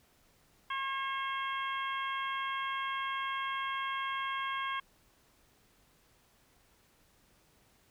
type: harmonic tone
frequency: 540 Hz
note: C#5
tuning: 45 cents flat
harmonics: 2 / 3 / 4 / 5 / 6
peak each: -35 / -40 / -42 / -46 / -43 dBFS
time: 0.7-4.8 s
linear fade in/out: 5 ms
effects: pink hiss -67 dBFS RMS until 7.9 s